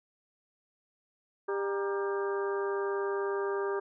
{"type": "harmonic tone with a mistuned harmonic", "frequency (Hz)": 198.8, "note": "G3", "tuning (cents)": 25, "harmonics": [2, 3, 4, 5, 6, 7, 8], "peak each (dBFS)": [-30, -43, -45, -40, -40, -51, -42], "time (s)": [1.48, 3.8], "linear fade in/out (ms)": 10, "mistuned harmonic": 5, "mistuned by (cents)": -92, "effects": []}